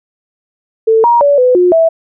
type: tone with pitch steps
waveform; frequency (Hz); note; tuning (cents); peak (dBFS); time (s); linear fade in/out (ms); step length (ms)
sine; 445.6 / 946 / 572 / 502 / 358.5 / 655; A4 / A#5 / D5 / B4 / F4 / E5; +22 / +25 / -46 / +28 / +45 / -11; -5; 0.87-1.89; 10; 170
effects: none